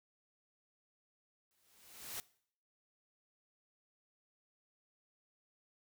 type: noise with exponential growth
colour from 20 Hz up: white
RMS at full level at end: -41 dBFS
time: 1.51-2.2 s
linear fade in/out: 0 ms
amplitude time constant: 150 ms
effects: noise-tail reverb RT60 0.6 s tail -21 dB re dry